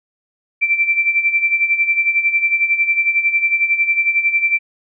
sine tone with tremolo, 2344 Hz, D7, 4 cents flat, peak -10 dBFS, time 0.61-4.59 s, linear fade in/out 20 ms, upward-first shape sine, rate 11 Hz, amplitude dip 70%, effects none

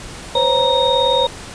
sine tone cluster, 508 / 547 / 938 / 3716 Hz, B4 / C#5 / A#5 / A#7, +49 / -23 / +11 / -6 cents, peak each -18 dBFS, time 0.35-1.27 s, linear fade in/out 5 ms, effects pink hiss -33 dBFS RMS until 1.54 s + resampled to 22050 Hz

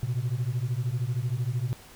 sine beating tone pair, 116.54 / 129.54 Hz, A#2 / C3, 0 / -17 cents, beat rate 13 Hz, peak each -27 dBFS, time 0.03-1.73 s, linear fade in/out 0 ms, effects tanh soft clip ceiling -22 dBFS + pink hiss -50 dBFS RMS until 1.95 s

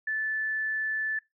sine tone, 1748 Hz, A6, 12 cents flat, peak -27 dBFS, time 0.07-1.19 s, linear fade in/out 5 ms, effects noise-tail reverb RT60 0.2 s tail -21 dB re dry

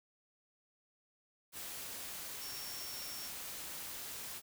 sine tone in noise, 5490 Hz, F8, 31 cents flat, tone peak -47 dBFS, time 2.39-3.31 s, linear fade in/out 50 ms, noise white, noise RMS -45 dBFS, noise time 1.52-4.42 s, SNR -5 dB, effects none

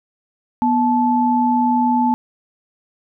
sine tone pair together, 244.4 / 870.9 Hz, B3 / A5, -18 / -18 cents, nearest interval octave + minor seventh, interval 2200 cents, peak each -16 dBFS, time 0.62-2.14 s, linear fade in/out 0 ms, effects none

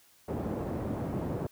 pink band-pass noise, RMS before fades -34 dBFS, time 0.28-1.47 s, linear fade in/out 5 ms, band 100 to 570 Hz, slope 12 dB/octave, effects white hiss -62 dBFS RMS until 1.51 s

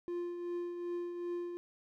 triangle tone with tremolo, 349.2 Hz, F4, in tune, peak -32 dBFS, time 0.08-1.57 s, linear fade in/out 0 ms, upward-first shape triangle, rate 2.6 Hz, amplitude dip 50%, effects none

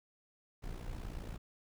brown noise with amplitude modulation, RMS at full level -40 dBFS, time 0.62-1.38 s, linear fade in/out 20 ms, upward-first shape sine, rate 58.5 Hz, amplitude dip 70%, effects none

